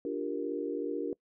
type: chord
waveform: sine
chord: G minor seventh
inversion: second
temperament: equal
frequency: 293.7 / 349.2 / 392 / 466.2 Hz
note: D4 / F4 / G4 / Bb4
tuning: 0 / 0 / 0 / 0 cents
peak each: -36 / -38 / -38 / -36 dBFS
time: 0.05-1.13 s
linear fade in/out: 2 ms
effects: noise-tail reverb RT60 0.1 s tail -23 dB re dry